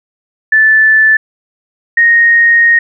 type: tone pair in turn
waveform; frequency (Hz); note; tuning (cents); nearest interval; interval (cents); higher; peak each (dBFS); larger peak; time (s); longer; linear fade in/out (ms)
sine; 1753 / 1863.3; A6 / A#6; -7 / -1; minor second; 106; second; -4; neither; 0.52-1.17 / 1.97-2.79; second; 5
effects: none